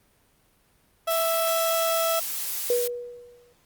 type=tone; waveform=30% pulse; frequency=659.3 Hz; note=E5; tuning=in tune; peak=-20 dBFS; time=1.07-2.2 s; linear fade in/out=10 ms
type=noise; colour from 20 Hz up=blue; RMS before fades=-30 dBFS; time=1.1-2.88 s; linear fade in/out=10 ms
type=tone with exponential decay; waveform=sine; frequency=484.2 Hz; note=B4; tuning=34 cents flat; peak=-18 dBFS; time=2.7-3.53 s; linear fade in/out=2 ms; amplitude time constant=180 ms
effects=pink hiss -63 dBFS RMS until 3.65 s + Opus 32 kbps